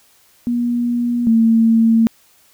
sine tone pair in turn, 240 / 226.5 Hz, B3 / A#3, -49 / -50 cents, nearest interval minor second, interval 101 cents, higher first, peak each -15 / -9 dBFS, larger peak second, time 0.47-1.27 / 1.27-2.07 s, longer neither, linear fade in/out 0 ms, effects white hiss -53 dBFS RMS until 2.53 s

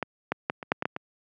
clicks, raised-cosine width 0.5 ms, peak -12 / -10 / -10 / -21 / -6 / -12 / -11 / -16 dBFS, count 8, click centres 0.027 / 0.32 / 0.499 / 0.628 / 0.719 / 0.824 / 0.855 / 0.964 s, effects high-pass 150 Hz 12 dB/octave

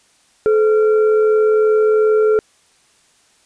sine tone with frequency modulation, 431.1 Hz, A4, 35 cents flat, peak -10 dBFS, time 0.46-2.39 s, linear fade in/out 0 ms, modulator 945 Hz, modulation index 0.35, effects white hiss -55 dBFS RMS until 3.45 s + resampled to 22050 Hz

